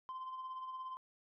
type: tone with tremolo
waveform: sine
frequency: 1037 Hz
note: C6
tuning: 16 cents flat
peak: -38 dBFS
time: 0.09-0.97 s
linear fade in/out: 0 ms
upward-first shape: sine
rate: 17 Hz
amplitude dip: 50%
effects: tanh soft clip ceiling -40 dBFS